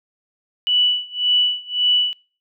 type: tone with tremolo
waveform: sine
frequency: 2960 Hz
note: F#7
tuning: in tune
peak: -12 dBFS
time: 0.67-2.13 s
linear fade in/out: 0 ms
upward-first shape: sine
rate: 1.8 Hz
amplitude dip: 95%
effects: noise-tail reverb RT60 0.4 s tail -25 dB re dry